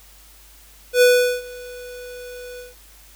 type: tone with ADSR envelope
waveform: square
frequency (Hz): 493.9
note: B4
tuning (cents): 0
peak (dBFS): -10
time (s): 0.93-2.75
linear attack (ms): 86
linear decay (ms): 400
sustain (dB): -24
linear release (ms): 160
effects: added 50 Hz sine -49 dBFS peak until 3.15 s + white hiss -49 dBFS RMS until 3.15 s